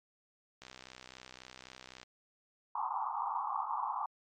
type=click train; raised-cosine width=0.2 ms; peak=-31 dBFS; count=91; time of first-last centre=0.62-2.031 s; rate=63.8 Hz
type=band-pass noise; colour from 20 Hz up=pink; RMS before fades=-36 dBFS; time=2.75-4.06 s; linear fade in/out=5 ms; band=790 to 1200 Hz; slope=96 dB/octave
effects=MP3 48 kbps